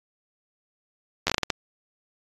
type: slowing click train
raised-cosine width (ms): 0.2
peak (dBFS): -5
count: 8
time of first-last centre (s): 1.27-1.502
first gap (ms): 11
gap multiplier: 1.36
effects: AAC 32 kbps

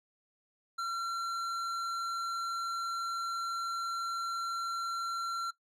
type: tone with tanh clipping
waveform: sine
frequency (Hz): 1363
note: F6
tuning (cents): -43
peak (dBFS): -34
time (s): 0.78-5.51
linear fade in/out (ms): 10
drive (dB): 12
effects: noise-tail reverb RT60 0.1 s tail -18 dB re dry

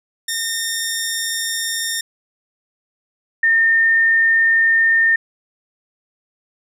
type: tone pair in turn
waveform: 10% pulse / sine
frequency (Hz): 1826 / 1817.9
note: A#6 / A#6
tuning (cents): -36 / -44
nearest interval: unison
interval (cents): 8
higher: first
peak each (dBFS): -11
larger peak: neither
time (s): 0.28-2.01 / 3.43-5.16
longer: neither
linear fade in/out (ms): 5
effects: none

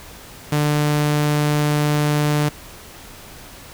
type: tone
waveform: sawtooth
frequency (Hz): 148.6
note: D3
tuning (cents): +21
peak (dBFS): -12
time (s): 0.52-2.49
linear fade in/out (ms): 5
effects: pink hiss -40 dBFS RMS until 3.73 s

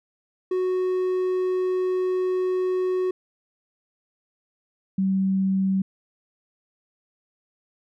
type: tone pair in turn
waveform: triangle / sine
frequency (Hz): 368.9 / 191.73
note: F#4 / G3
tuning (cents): -5 / -38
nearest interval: major seventh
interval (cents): 1133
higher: first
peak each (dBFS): -19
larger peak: neither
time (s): 0.51-3.11 / 4.98-5.82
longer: first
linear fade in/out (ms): 5
effects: none

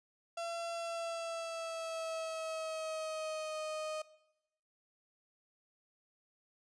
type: tone with pitch glide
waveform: 35% pulse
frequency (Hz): 677 to 620.8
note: E5 to D#5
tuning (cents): +46 to -4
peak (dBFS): -36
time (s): 0.37-4.02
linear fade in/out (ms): 5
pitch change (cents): -150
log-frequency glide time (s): 0.73-3.59
effects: noise-tail reverb RT60 0.9 s tail -19 dB re dry + resampled to 22050 Hz

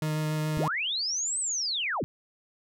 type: tone with vibrato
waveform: 40% pulse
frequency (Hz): 154.2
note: D#3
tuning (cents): -15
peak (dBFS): -26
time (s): 0.02-0.68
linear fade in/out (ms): 2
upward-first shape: sine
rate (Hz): 7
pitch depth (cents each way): 9
type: linear two-way sweep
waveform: sine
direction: up then down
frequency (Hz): 30.68 to 8340 to 57.6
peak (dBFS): -27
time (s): 0.57-2.04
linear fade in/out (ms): 0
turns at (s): 1.39
effects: none

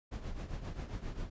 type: noise with tremolo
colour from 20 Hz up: brown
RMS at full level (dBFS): -37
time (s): 0.11-1.3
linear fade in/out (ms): 20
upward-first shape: triangle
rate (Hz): 7.5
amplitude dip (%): 75
effects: resampled to 16000 Hz

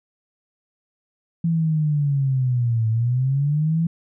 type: linear two-way sweep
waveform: sine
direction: down then up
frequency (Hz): 168.4 to 110 to 168.4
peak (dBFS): -17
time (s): 1.44-3.87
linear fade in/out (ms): 5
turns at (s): 2.89
effects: none

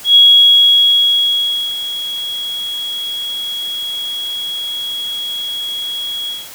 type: tone with ADSR envelope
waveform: sine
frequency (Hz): 3322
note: G#7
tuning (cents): 0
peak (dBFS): -3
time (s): 0.04-6.49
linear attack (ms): 110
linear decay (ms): 1600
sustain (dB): -16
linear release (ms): 200
effects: white hiss -34 dBFS RMS until 6.54 s

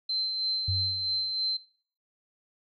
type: tone with tremolo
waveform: sine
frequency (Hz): 4100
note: C8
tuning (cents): -36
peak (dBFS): -26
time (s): 0.09-1.57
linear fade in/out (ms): 5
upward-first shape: sine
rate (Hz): 3.1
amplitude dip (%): 40
type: tone with exponential decay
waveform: sine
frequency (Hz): 93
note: F#2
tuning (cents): +9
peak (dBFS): -25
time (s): 0.68-1.33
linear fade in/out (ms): 5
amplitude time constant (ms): 140
effects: noise-tail reverb RT60 0.5 s tail -20 dB re dry

